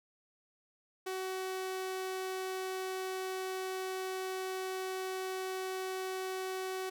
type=tone; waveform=sawtooth; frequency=376 Hz; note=F#4; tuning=28 cents sharp; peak=-32 dBFS; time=1.06-6.9 s; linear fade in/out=10 ms; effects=none